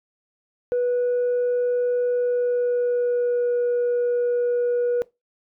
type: tone with pitch glide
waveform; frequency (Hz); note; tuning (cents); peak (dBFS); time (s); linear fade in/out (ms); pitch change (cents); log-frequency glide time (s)
sine; 490 to 484.4; B4 to B4; -14 to -34; -17; 0.72-5.02; 0; -20; 2.09-3.53
effects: noise-tail reverb RT60 0.2 s tail -21 dB re dry + tanh soft clip ceiling -17 dBFS